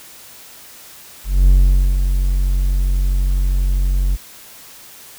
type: tone with ADSR envelope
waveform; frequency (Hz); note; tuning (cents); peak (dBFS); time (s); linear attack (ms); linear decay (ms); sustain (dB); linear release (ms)
triangle; 46.15; F#1; -4; -4; 1.24-4.17; 230; 480; -7; 28
effects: white hiss -40 dBFS RMS until 5.18 s